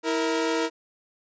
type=tone pair together; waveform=sawtooth; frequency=325.6 / 466.2 Hz; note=E4 / A#4; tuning=-21 / 0 cents; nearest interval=tritone; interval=621 cents; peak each=-22 dBFS; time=0.03-0.7 s; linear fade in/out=50 ms; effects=resampled to 16000 Hz